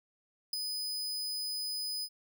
40% pulse tone with ADSR envelope, 5000 Hz, D#8, 8 cents sharp, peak -26 dBFS, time 0.53-2.09 s, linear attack 5 ms, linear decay 6 ms, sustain -7 dB, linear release 56 ms, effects none

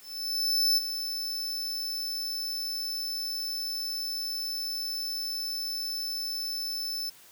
45% pulse tone with ADSR envelope, 5274 Hz, E8, in tune, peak -21 dBFS, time 0.01-7.1 s, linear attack 760 ms, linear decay 24 ms, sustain -10 dB, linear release 9 ms, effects white hiss -54 dBFS RMS until 7.31 s + high-pass 60 Hz 12 dB/octave

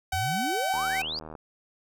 sawtooth tone with pitch glide, 759 to 763.4 Hz, F#5 to G5, +44 to -46 cents, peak -23 dBFS, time 0.12-1.02 s, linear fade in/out 5 ms, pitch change +10 cents, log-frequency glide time 0.46-0.73 s
sine exponential sweep, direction up, 77.1 to 4978 Hz, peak -30 dBFS, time 0.13-1.19 s, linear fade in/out 0 ms
click train, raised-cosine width 1 ms, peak -27 dBFS, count 49, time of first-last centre 0.74-1.352 s, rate 78.4 Hz
effects none

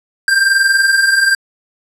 square tone pair together, 1568 / 1589 Hz, G6 / G6, 0 / +23 cents, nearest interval unison, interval 23 cents, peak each -17 / -11 dBFS, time 0.28-1.35 s, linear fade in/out 2 ms, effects low-pass 11000 Hz 12 dB/octave

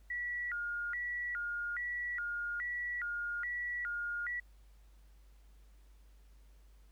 sine tone with vibrato, 1662 Hz, G#6, 1 cent sharp, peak -35 dBFS, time 0.1-4.4 s, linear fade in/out 5 ms, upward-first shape square, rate 1.2 Hz, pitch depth 270 cents each way, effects added 50 Hz sine -57 dBFS peak until 6.91 s + pink hiss -72 dBFS RMS until 6.91 s

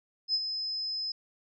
sine tone with ADSR envelope, 5100 Hz, D#8, 42 cents sharp, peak -23 dBFS, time 0.28-1.12 s, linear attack 60 ms, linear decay 48 ms, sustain -8 dB, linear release 4 ms, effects none

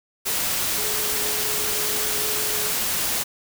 sine tone in noise, 424 Hz, G#4, 36 cents sharp, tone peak -34 dBFS, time 0.77-2.73 s, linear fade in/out 20 ms, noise white, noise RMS -24 dBFS, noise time 0.25-3.24 s, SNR -13 dB, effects none

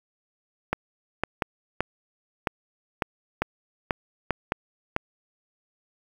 clicks, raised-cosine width 0.5 ms, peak -8 dBFS, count 11, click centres 0.73 / 1.236 / 1.422 / 1.806 / 2.472 / 3.022 / 3.42 / 3.908 / 4.307 / 4.521 / 4.964 s, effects 7-bit

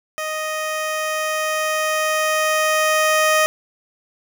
15% pulse tone with level ramp, 622.3 Hz, D#5, in tune, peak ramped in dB -17 to -7 dBFS, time 0.18-3.46 s, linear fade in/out 0 ms, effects none

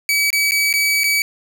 sawtooth tone with dropouts, 2283 Hz, D7, 50 cents flat, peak -11 dBFS, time 0.09-1.22 s, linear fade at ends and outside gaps 1 ms, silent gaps 0.304-0.329 / 0.51-0.519 / 0.728-0.738 / 1.035-1.041 s, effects none

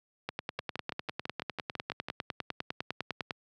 two click trains, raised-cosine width 0.3 ms, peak -17 / -20 dBFS, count 31 / 10, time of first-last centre 0.29-3.308 / 0.59-2.085 s, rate 9.94 / 6.02 Hz, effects high-pass 100 Hz 12 dB/octave

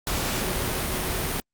sine tone in noise, 370 Hz, F#4, in tune, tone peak -37 dBFS, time 0.34-1.36 s, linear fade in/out 0 ms, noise pink, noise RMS -27 dBFS, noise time 0.07-1.4 s, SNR -13 dB, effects Opus 48 kbps

